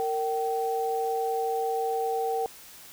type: tone pair together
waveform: sine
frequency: 459.3 / 770 Hz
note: A#4 / G5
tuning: -26 / -31 cents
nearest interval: major sixth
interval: 895 cents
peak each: -28 dBFS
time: 0-2.46 s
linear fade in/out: 0 ms
effects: white hiss -48 dBFS RMS until 2.92 s